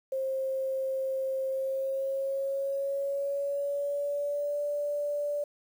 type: tone with pitch glide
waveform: sine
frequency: 531 to 582.4 Hz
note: C5 to D5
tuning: +25 to -15 cents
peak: -28 dBFS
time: 0.12-5.44 s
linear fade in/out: 5 ms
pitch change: +160 cents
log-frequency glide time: 1.49-4.58 s
effects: 9-bit